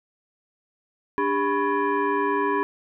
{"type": "tone with frequency modulation", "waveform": "sine", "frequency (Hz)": 293.7, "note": "D4", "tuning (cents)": 0, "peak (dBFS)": -20, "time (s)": [1.18, 2.63], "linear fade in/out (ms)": 0, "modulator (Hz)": 696, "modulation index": 1.7, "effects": []}